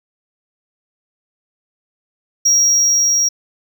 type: tone with level ramp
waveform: triangle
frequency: 5650 Hz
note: F8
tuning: 19 cents sharp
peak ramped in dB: -8 to -11 dBFS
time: 2.45-3.29 s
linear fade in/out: 10 ms
effects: none